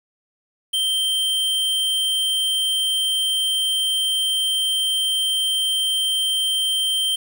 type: tone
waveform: square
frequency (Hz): 3136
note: G7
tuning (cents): 0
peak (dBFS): -19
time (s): 0.73-7.16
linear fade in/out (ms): 10
effects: 8-bit